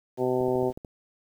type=harmonic tone; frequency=127 Hz; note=B2; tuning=49 cents sharp; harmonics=1 / 2 / 3 / 4 / 5 / 6 / 7; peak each=-35 / -31 / -25 / -31 / -32 / -36 / -36 dBFS; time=0.17-0.73 s; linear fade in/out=50 ms
type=click train; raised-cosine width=2 ms; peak=-26 dBFS; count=7; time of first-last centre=0.41-0.848 s; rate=13.7 Hz
effects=9-bit